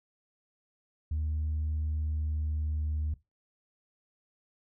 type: tone with pitch glide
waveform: sine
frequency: 77 to 76.29 Hz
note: D#2 to D#2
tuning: -17 to -34 cents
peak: -27 dBFS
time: 1.11-3.14 s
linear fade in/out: 5 ms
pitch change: -17 cents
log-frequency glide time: 1.83-2.94 s
effects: noise-tail reverb RT60 0.2 s tail -18 dB re dry + tanh soft clip ceiling -26 dBFS

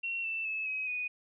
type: tone with pitch steps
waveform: sine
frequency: 2728 / 2664 / 2602 / 2541 / 2481 Hz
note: F7 / E7 / E7 / D#7 / D#7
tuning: -41 / +18 / -23 / +36 / -6 cents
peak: -32 dBFS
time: 0.03-1.08 s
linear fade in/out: 10 ms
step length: 210 ms
effects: none

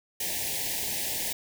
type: band-stop noise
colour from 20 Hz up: white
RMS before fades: -31 dBFS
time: 0.2-1.33 s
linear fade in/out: 5 ms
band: 940 to 1700 Hz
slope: 96 dB/octave
effects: none

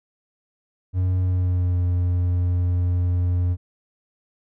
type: tone with pitch glide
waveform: triangle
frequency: 91.8 to 88.88 Hz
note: F#2 to F2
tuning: -13 to +31 cents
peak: -16 dBFS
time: 0.93-3.57 s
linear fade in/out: 50 ms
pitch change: -56 cents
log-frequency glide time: 1.2-1.79 s
effects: none

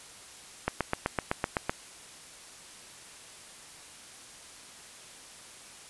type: click train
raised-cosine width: 0.5 ms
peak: -11 dBFS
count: 9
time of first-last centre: 0.68-1.695 s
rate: 7.88 Hz
effects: white hiss -49 dBFS RMS until 5.89 s + resampled to 24000 Hz

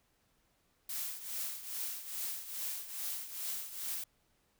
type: noise with tremolo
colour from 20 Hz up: blue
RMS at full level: -37 dBFS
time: 0.89-4.04 s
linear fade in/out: 5 ms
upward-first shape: triangle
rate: 2.4 Hz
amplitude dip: 75%
effects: pink hiss -74 dBFS RMS until 4.59 s

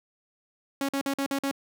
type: tone bursts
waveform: sawtooth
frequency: 275.9 Hz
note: C#4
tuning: 8 cents flat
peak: -22 dBFS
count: 6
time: 0.81-1.513 s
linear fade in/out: 2 ms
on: 78 ms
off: 47 ms
effects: none

